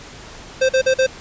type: tone bursts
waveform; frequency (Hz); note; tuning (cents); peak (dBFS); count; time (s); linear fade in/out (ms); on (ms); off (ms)
square; 523.3; C5; 0; -13; 4; 0.61-1.067; 10; 82; 43
effects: pink hiss -38 dBFS RMS until 1.2 s + resampled to 16000 Hz